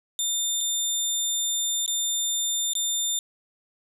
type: tone with dropouts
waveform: 20% pulse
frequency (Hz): 3600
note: A7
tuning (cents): +39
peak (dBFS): -18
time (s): 0.19-3.19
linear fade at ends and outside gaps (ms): 1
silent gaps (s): 0.607-0.61 / 1.862-1.878 / 2.734-2.752
effects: none